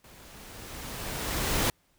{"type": "noise with level ramp", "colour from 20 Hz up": "pink", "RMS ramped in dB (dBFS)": [-53, -25], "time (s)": [0.04, 1.7], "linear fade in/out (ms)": 2, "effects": ["pink hiss -68 dBFS RMS until 1.98 s"]}